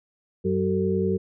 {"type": "harmonic tone with a mistuned harmonic", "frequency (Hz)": 94.7, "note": "F#2", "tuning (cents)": 41, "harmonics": [1, 2, 4, 5], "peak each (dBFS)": [-30, -25, -25, -27], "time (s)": [0.44, 1.18], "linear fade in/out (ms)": 20, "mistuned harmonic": 5, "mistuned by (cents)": -91, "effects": []}